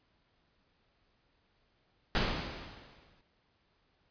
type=noise with exponential decay; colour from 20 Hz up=pink; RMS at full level=-28 dBFS; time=2.15-3.21 s; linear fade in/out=1 ms; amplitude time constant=230 ms; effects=pink hiss -73 dBFS RMS until 4.1 s + resampled to 11025 Hz